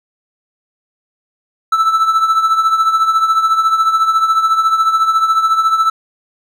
triangle tone with tremolo, 1318.5 Hz, E6, in tune, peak -5 dBFS, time 1.72-5.9 s, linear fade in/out 5 ms, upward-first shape triangle, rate 14 Hz, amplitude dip 70%, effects none

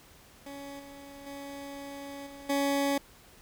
20% pulse tone with level steps, 280 Hz, C#4, 18 cents sharp, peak -36 / -41 / -35 / -40 / -21 dBFS, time 0.46-2.98 s, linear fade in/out 5 ms, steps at 0.79 / 1.26 / 2.26 / 2.49 s, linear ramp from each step 10 ms, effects pink hiss -56 dBFS RMS until 3.41 s

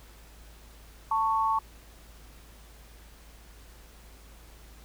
sine tone pair together, 889 / 1108.7 Hz, A5 / C#6, +18 / 0 cents, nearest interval major third, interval 382 cents, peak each -26 dBFS, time 1.11-1.59 s, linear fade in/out 5 ms, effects added 54 Hz sine -50 dBFS peak until 4.84 s + pink hiss -55 dBFS RMS until 4.84 s

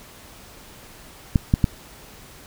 clicks, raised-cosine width 5 ms, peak -3 dBFS, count 3, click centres 1.358 / 1.539 / 1.642 s, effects pink hiss -45 dBFS RMS until 2.46 s

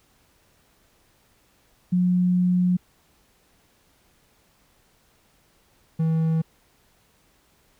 sine / triangle tone pair in turn, 180 / 161.29 Hz, F#3 / E3, -47 / -37 cents, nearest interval major second, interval 190 cents, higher first, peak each -17 dBFS, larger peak neither, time 1.92-2.77 / 5.99-6.42 s, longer first, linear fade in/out 10 ms, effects pink hiss -62 dBFS RMS until 7.79 s

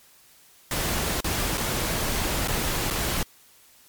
pink noise with dropouts, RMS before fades -26 dBFS, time 0.71-3.23 s, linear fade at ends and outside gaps 2 ms, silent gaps 1.206-1.243 / 1.574-1.578 / 2.476-2.482 / 2.903-2.908 s, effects white hiss -55 dBFS RMS until 3.88 s + MP3 96 kbps

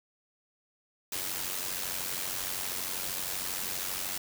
white noise with amplitude modulation, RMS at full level -32 dBFS, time 1.12-4.18 s, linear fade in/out 5 ms, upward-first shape sine, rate 92.7 Hz, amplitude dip 60%, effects none

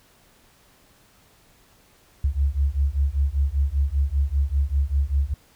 sine beating tone pair, 67.4 / 72.5 Hz, C#2 / D2, -48 / -22 cents, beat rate 5.1 Hz, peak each -22 dBFS, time 2.24-5.34 s, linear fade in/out 5 ms, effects pink hiss -57 dBFS RMS until 5.55 s

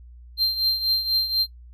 triangle tone with tremolo, 4159 Hz, C8, 11 cents flat, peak -15 dBFS, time 0.37-1.47 s, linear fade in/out 50 ms, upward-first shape triangle, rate 4.1 Hz, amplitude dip 75%, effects noise-tail reverb RT60 0.1 s tail -18 dB re dry + added 60 Hz sine -42 dBFS peak until 1.73 s

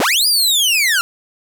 sawtooth linear two-way sweep, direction up then down, 167 to 4959 to 1334 Hz, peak -9 dBFS, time 0-1.01 s, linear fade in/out 0 ms, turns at 0.27 s, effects none

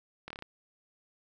slowing click train, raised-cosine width 0.3 ms, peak -25 dBFS, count 6, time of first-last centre 0.28-0.424 s, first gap 24 ms, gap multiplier 1.09, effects none

